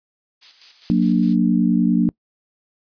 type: noise with tremolo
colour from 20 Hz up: violet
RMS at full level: -30 dBFS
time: 0.41-1.36 s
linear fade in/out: 20 ms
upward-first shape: square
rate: 4.9 Hz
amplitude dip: 50%
type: chord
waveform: sine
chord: Gb augmented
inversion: none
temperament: equal with one note detuned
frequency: 182.87 / 233.1 / 293.7 Hz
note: Gb3 / Bb3 / D4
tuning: -20 / 0 / 0 cents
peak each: -17 / -17 / -20 dBFS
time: 0.9-2.09 s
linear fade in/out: 0 ms
effects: noise-tail reverb RT60 0.1 s tail -25 dB re dry + resampled to 11025 Hz